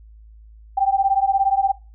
sine beating tone pair, 775 / 792 Hz, G5 / G5, -20 / +18 cents, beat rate 17 Hz, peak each -18 dBFS, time 0.77-1.72 s, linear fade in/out 10 ms, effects noise-tail reverb RT60 0.3 s tail -20 dB re dry + added 54 Hz sine -42 dBFS peak until 1.94 s

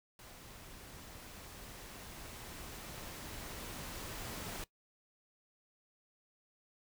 pink noise with level ramp, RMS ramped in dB -54 to -43 dBFS, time 0.19-4.64 s, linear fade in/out 2 ms, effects noise-tail reverb RT60 0.1 s tail -19 dB re dry

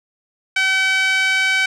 5% pulse tone with band-pass filter, 763 Hz, G5, 47 cents flat, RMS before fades -17 dBFS, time 0.56-1.66 s, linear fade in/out 5 ms, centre 1900 Hz, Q 5.9, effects none

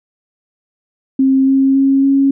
sine tone with pitch steps, 266.8 / 269.3 / 271.8 / 274.3 Hz, C4 / C#4 / C#4 / C#4, +34 / -50 / -34 / -18 cents, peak -8 dBFS, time 1.19-2.31 s, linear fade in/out 5 ms, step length 280 ms, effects none

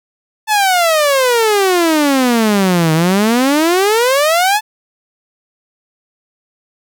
sawtooth exponential two-way sweep, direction down then up, 880 to 155.6 to 880 Hz, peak -6 dBFS, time 0.47-4.61 s, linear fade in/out 50 ms, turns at 2.93 s, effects none

